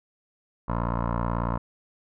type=tone with low-pass filter; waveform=15% pulse; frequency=58.27 Hz; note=A#1; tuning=in tune; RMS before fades=-27 dBFS; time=0.68-1.58 s; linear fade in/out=10 ms; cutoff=1100 Hz; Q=4.7; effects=none